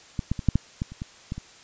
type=clicks; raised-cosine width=5 ms; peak=-14 / -11 / -18 / -6 / -7 / -14 / -27 / -19 / -17 / -22 dBFS; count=10; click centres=0.192 / 0.316 / 0.392 / 0.487 / 0.556 / 0.819 / 0.92 / 1.019 / 1.321 / 1.38 s; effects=white hiss -50 dBFS RMS until 1.63 s + resampled to 16000 Hz